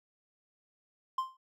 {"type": "tone with exponential decay", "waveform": "triangle", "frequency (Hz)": 1046.5, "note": "C6", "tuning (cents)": 0, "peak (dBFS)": -24, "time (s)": [1.18, 1.37], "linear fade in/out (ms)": 5, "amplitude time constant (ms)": 41, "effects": []}